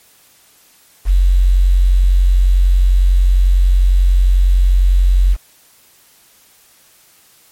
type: tone with quantisation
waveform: sine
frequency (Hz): 45.54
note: F#1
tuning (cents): -27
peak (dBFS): -7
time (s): 1.05-5.37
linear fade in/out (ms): 50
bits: 6
effects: white hiss -49 dBFS RMS until 7.51 s + MP3 64 kbps